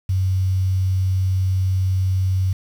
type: tone with quantisation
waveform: sine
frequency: 94 Hz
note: F#2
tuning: 28 cents sharp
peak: -16 dBFS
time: 0.09-2.53 s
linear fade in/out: 5 ms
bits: 7
effects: none